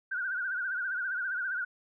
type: tone with vibrato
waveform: sine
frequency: 1500 Hz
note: F#6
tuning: 23 cents sharp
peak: -30 dBFS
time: 0.11-1.65 s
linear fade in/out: 10 ms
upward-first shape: triangle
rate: 15 Hz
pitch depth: 120 cents each way
effects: none